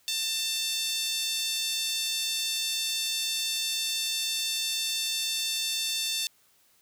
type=tone with high-pass filter; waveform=5% pulse; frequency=894 Hz; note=A5; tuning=27 cents sharp; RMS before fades=-30 dBFS; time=0.08-6.27 s; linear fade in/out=0 ms; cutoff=3400 Hz; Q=2.6; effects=white hiss -64 dBFS RMS until 6.81 s